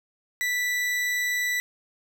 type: tone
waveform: 40% pulse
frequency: 1972 Hz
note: B6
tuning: 3 cents flat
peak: -23 dBFS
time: 0.41-1.6 s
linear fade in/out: 0 ms
effects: none